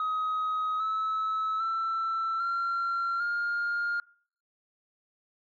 sine tone with pitch steps, 1263 / 1298.5 / 1335 / 1372.5 / 1411.1 Hz, D#6 / E6 / E6 / F6 / F6, +26 / -26 / +22 / -31 / +17 cents, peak -25 dBFS, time 0-4 s, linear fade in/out 2 ms, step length 800 ms, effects noise-tail reverb RT60 0.5 s tail -24 dB re dry + tanh soft clip ceiling -25 dBFS

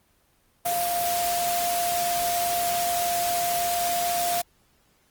sine tone in noise, 698.5 Hz, F5, in tune, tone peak -24 dBFS, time 0.65-4.42 s, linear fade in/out 10 ms, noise white, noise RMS -29 dBFS, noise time 0.65-4.42 s, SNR +2 dB, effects pink hiss -64 dBFS RMS until 5.1 s + Opus 24 kbps

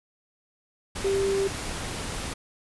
sine tone in noise, 392 Hz, G4, in tune, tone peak -22 dBFS, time 1.04-1.48 s, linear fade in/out 10 ms, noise pink, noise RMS -33 dBFS, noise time 0.95-2.34 s, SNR +8 dB, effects resampled to 24000 Hz

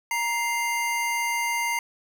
square tone pair together, 937.2 / 2093 Hz, A#5 / C7, +9 / 0 cents, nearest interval octave + major second, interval 1391 cents, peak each -28 / -27 dBFS, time 0.11-1.79 s, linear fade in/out 2 ms, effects none

